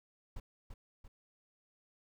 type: noise with echo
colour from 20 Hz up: brown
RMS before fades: -42 dBFS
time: 0.36-0.4 s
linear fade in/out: 5 ms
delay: 340 ms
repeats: 2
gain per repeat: -5 dB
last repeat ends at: 1.08 s
effects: none